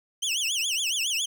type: tone with vibrato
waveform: 25% pulse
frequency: 2990 Hz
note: F#7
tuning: 17 cents sharp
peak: -21 dBFS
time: 0.22-1.26 s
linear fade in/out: 10 ms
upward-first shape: triangle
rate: 7.2 Hz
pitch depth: 280 cents each way
effects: none